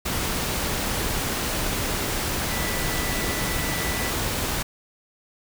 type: tone in noise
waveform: sine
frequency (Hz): 1975.5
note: B6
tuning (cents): 0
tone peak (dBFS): -33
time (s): 2.5-4.11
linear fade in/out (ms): 10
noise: pink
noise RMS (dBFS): -26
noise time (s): 0.05-4.63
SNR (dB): -10
effects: none